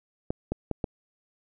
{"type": "clicks", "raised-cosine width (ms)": 2, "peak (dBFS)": -14, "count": 4, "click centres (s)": [0.305, 0.52, 0.713, 0.842], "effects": []}